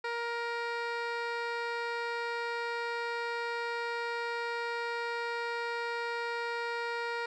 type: tone with low-pass filter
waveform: 15% pulse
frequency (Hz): 470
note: A#4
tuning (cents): +14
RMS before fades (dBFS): -35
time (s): 0.04-7.26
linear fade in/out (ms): 5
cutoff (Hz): 3300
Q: 1.3
effects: none